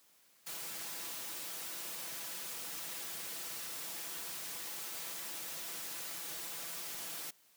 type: noise with comb filter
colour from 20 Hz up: white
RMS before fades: -43 dBFS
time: 0.46-7.31 s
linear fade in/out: 10 ms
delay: 6 ms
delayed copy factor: +0.6
effects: white hiss -67 dBFS RMS until 7.56 s + high-pass 150 Hz 12 dB/octave